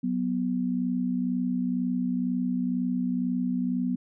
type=tone pair together; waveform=sine; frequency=185.34 / 247.4 Hz; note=F#3 / B3; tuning=+3 / +3 cents; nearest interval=perfect fourth; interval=500 cents; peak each=-29 / -26 dBFS; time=0.03-3.96 s; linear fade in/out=10 ms; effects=none